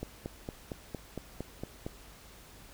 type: click train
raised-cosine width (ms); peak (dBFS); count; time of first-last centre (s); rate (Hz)
2; -23; 9; 0.03-1.865; 4.36
effects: added 50 Hz sine -57 dBFS peak until 2.73 s + pink hiss -54 dBFS RMS until 2.73 s